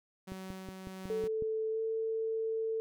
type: tone with tremolo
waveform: sawtooth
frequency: 188.7 Hz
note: F#3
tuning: 34 cents sharp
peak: -38 dBFS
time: 0.27-1.28 s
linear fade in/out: 10 ms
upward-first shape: sine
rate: 1.5 Hz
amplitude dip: 25%
type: click train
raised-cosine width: 3 ms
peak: -30 dBFS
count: 7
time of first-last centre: 0.32-1.423 s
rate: 5.44 Hz
type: tone with pitch glide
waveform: sine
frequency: 440 to 445.9 Hz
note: A4 to A4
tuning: 0 to +23 cents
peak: -31 dBFS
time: 1.1-2.8 s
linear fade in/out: 0 ms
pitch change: +23 cents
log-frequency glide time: 1.71-1.8 s
effects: none